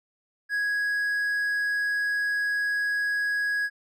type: tone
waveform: triangle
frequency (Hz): 1661.2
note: G#6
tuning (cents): 0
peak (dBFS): -22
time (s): 0.49-3.7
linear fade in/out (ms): 50
effects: none